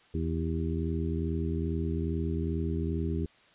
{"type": "harmonic tone with a mistuned harmonic", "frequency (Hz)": 82.41, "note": "E2", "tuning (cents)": 0, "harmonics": [1, 2, 3, 4, 5], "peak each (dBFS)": [-31, -34, -36, -37, -38], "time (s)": [0.14, 3.26], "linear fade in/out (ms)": 5, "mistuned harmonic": 5, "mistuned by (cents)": -55, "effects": ["white hiss -60 dBFS RMS until 3.54 s", "resampled to 8000 Hz"]}